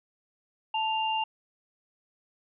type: tone pair together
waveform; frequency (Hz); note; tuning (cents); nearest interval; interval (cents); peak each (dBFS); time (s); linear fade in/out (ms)
sine; 880 / 2792; A5 / F7; 0 / -1; octave + minor sixth; 1999; -27 / -31; 0.74-1.24; 5
effects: none